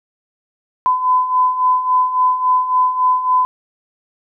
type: beating tone pair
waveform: sine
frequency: 1008 / 1011.6 Hz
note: B5 / B5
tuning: +35 / +41 cents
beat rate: 3.6 Hz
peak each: -19 / -13 dBFS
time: 0.86-3.45 s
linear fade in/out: 0 ms
effects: none